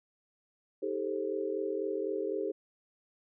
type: chord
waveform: sine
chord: A half-diminished seventh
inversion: second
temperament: just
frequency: 316.8 / 396 / 440 / 528 Hz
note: Eb4 / G4 / A4 / C5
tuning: +31 / +18 / 0 / +16 cents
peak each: -39 / -34 / -36 / -39 dBFS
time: 0.82-2.52 s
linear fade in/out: 10 ms
effects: none